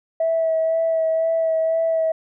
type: tone with vibrato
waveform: sine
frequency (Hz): 650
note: E5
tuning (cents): -24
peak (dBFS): -16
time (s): 0.2-2.12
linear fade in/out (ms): 5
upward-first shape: sine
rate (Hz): 2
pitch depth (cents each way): 17
effects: tanh soft clip ceiling -12 dBFS